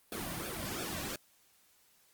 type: noise with flanger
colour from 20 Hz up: pink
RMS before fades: -39 dBFS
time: 0.12-1.16 s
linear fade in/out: 2 ms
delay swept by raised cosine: 0.99 to 2.39 ms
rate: 2.9 Hz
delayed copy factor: -0.8
effects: white hiss -67 dBFS RMS until 2.13 s + Opus 32 kbps